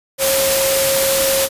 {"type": "tone in noise", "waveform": "sine", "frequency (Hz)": 541, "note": "C#5", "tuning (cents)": -42, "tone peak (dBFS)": -16, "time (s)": [0.18, 1.49], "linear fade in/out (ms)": 50, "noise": "white", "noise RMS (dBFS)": -17, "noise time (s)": [0.18, 1.49], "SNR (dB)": -2, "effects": ["resampled to 32000 Hz"]}